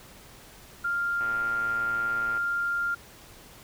sine tone, 1396.9 Hz, F6, in tune, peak -25 dBFS, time 0.84-2.95 s, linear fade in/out 10 ms
click train, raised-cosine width 0.5 ms, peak -26 dBFS, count 135, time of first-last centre 1.21-2.375 s, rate 115 Hz
effects pink hiss -50 dBFS RMS until 3.63 s

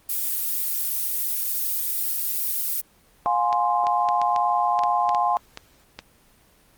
violet noise, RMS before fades -25 dBFS, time 0.09-2.81 s, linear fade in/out 5 ms
sine chord, F minor, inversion none, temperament equal with one note detuned, 708.2 / 830.6 / 1046.5 Hz, F5 / Ab5 / C6, +24 / 0 / 0 cents, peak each -23 dBFS, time 3.26-5.37 s, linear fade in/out 0 ms
clicks, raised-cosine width 0.2 ms, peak -16 dBFS, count 11, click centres 3.528 / 3.869 / 4.088 / 4.216 / 4.362 / 4.791 / 4.836 / 5.092 / 5.148 / 5.574 / 5.99 s
effects pink hiss -57 dBFS RMS until 6.77 s + Opus 24 kbps

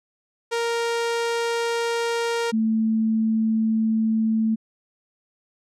sawtooth / sine tone pair in turn, 466.2 / 221.4 Hz, A#4 / A3, 0 / +11 cents, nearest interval octave + minor second, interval 1289 cents, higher first, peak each -18 dBFS, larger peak neither, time 0.51-2.52 / 2.52-4.56 s, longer second, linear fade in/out 20 ms, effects low-pass 8000 Hz 12 dB/octave

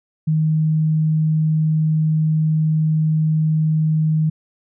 sine tone, 156.5 Hz, D#3, 10 cents sharp, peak -14 dBFS, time 0.27-4.3 s, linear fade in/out 10 ms, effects none

